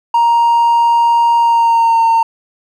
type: tone with pitch glide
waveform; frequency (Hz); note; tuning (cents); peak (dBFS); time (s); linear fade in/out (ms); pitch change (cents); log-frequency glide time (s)
triangle; 936 to 913; A#5 to A#5; +7 to -36; -5; 0.14-2.23; 5; -43; 1.37-2.03
effects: tanh soft clip ceiling -2 dBFS